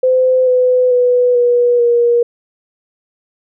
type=tone with pitch steps; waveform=sine; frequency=513 / 503.3 / 493.8 / 484.5 / 475.3 Hz; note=C5 / B4 / B4 / B4 / A#4; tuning=-34 / +33 / 0 / -33 / +34 cents; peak=-8 dBFS; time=0.03-2.23 s; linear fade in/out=5 ms; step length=440 ms; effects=none